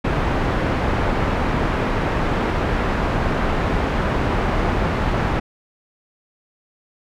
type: low-pass noise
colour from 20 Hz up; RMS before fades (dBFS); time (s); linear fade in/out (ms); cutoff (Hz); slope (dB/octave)
pink; -20; 0.04-5.4; 10; 1700; 12
effects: none